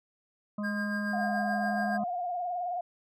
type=harmonic tone; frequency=207.7 Hz; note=G#3; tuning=in tune; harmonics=1 / 3 / 5 / 6; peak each=-31 / -41 / -45 / -47 dBFS; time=0.58-2.04 s; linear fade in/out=5 ms
type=tone with tremolo; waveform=triangle; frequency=1612 Hz; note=G6; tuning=48 cents sharp; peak=-30 dBFS; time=0.63-1.98 s; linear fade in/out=20 ms; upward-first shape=sine; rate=7 Hz; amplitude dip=45%
type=tone with vibrato; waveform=sine; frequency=710 Hz; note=F5; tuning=28 cents sharp; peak=-30 dBFS; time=1.13-2.81 s; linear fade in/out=5 ms; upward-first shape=sine; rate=19 Hz; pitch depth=56 cents each way
effects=none